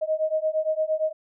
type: beating tone pair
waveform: sine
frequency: 622.3 / 631 Hz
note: D#5 / D#5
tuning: 0 / +24 cents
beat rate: 8.7 Hz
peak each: -25 dBFS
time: 0.01-1.13 s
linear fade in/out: 20 ms
effects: none